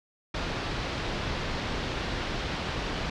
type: low-pass noise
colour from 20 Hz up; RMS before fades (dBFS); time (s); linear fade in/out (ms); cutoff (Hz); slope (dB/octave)
pink; -32; 0.34-3.1; 5; 4700; 24
effects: none